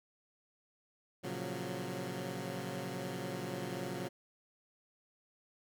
15% pulse chord, Gb major seventh, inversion first, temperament equal with one note detuned, 116.54 / 137.79 / 174.61 / 185 Hz, Bb2 / Db3 / F3 / Gb3, 0 / -10 / 0 / 0 cents, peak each -39 / -37 / -39 / -36 dBFS, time 1.23-4.09 s, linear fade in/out 20 ms, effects none

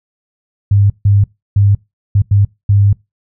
sine tone bursts at uneven times, 100.7 Hz, G2, 47 cents sharp, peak -6 dBFS, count 6, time 0.71-0.9 / 1.05-1.24 / 1.56-1.75 / 2.15-2.22 / 2.31-2.45 / 2.69-2.93 s, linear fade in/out 5 ms, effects noise-tail reverb RT60 0.2 s tail -22 dB re dry

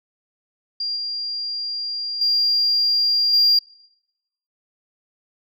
sine tone with level steps, 4780 Hz, D8, 30 cents sharp, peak -22 / -24 / -15 / -11 dBFS, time 0.8-3.59 s, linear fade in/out 5 ms, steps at 0.96 / 2.21 / 3.33 s, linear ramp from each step 5 ms, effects noise-tail reverb RT60 0.9 s tail -23 dB re dry + tanh soft clip ceiling -9 dBFS

